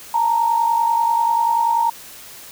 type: tone pair together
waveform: sine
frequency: 880 / 930.3 Hz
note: A5 / A#5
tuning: 0 / -4 cents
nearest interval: minor second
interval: 96 cents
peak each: -22 / -15 dBFS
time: 0.14-1.9 s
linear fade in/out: 5 ms
effects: white hiss -39 dBFS RMS until 2.51 s